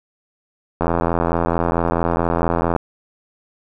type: click train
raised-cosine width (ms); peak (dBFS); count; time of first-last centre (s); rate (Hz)
1; -4; 166; 0.81-2.763; 84.5
effects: none